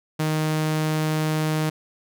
sawtooth tone, 155.56 Hz, D#3, in tune, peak -17 dBFS, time 0.19-1.7 s, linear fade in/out 10 ms, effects none

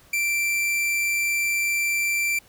45% pulse tone, 2349 Hz, D7, in tune, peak -21 dBFS, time 0.13-2.39 s, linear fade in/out 5 ms, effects pink hiss -54 dBFS RMS until 2.48 s

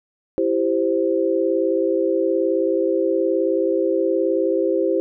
sine chord, C major, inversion first, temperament equal with one note detuned, 333.1 / 392 / 523.3 Hz, E4 / G4 / C5, +18 / 0 / 0 cents, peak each -21 dBFS, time 0.38-5 s, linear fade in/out 0 ms, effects none

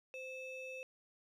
triangle ring-modulated tone, 1568 Hz, G6, in tune, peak -39 dBFS, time 0.14-0.83 s, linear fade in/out 0 ms, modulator 1050 Hz, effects none

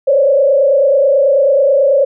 sine tone with frequency modulation, 554 Hz, C#5, 1 cent flat, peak -7 dBFS, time 0.07-2.05 s, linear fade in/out 10 ms, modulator 29.2 Hz, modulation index 1.2, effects none

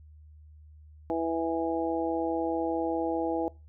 harmonic tone, 164.81 Hz, E3, in tune, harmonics 2 / 3 / 4 / 5, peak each -30 / -32 / -33 / -34 dBFS, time 1.1-3.48 s, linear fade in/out 0 ms, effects noise-tail reverb RT60 0.3 s tail -23 dB re dry + added 76 Hz sine -49 dBFS peak until 3.68 s

